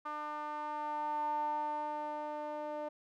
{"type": "tone with band-pass filter sweep", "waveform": "sawtooth", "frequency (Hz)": 299.8, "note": "D4", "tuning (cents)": 36, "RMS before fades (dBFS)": -38, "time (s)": [0.05, 2.89], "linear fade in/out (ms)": 10, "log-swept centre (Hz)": [1100, 710], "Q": 8.4, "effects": []}